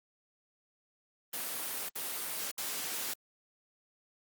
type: noise bursts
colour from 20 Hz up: white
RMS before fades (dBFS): -37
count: 3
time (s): 1.33-3.138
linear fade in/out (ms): 5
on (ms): 560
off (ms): 64
effects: high-pass 200 Hz 12 dB/octave + Opus 32 kbps